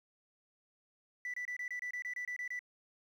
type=tone bursts; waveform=sine; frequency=1975.5 Hz; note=B6; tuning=in tune; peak=-35 dBFS; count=12; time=1.25-2.592 s; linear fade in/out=2 ms; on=88 ms; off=26 ms; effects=tanh soft clip ceiling -35 dBFS + 11-bit